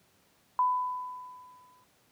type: tone with exponential decay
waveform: sine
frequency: 1000 Hz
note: B5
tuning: 21 cents sharp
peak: -21 dBFS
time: 0.59-1.84 s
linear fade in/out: 1 ms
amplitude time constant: 270 ms
effects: pink hiss -66 dBFS RMS until 2.11 s + high-pass 100 Hz 12 dB/octave